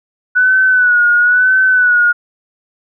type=tone with vibrato; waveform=sine; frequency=1480 Hz; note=F#6; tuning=in tune; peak=-7 dBFS; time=0.35-2.13 s; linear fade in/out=20 ms; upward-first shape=sine; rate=1 Hz; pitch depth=55 cents each way; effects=none